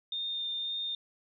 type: tone with vibrato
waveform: sine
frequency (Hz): 3633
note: A#7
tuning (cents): -45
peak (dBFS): -32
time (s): 0.12-0.95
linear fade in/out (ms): 2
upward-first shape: sine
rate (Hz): 1.9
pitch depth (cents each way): 9
effects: none